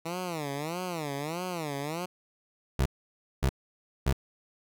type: tone with vibrato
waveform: 10% pulse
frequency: 160 Hz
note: D#3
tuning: 49 cents sharp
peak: -24 dBFS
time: 0.05-2.06 s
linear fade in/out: 10 ms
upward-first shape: sine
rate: 1.6 Hz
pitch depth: 240 cents each way
type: tone bursts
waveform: 25% pulse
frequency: 66.2 Hz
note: C2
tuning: 21 cents sharp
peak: -19 dBFS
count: 3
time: 2.79-4.128 s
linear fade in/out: 5 ms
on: 66 ms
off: 570 ms
effects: none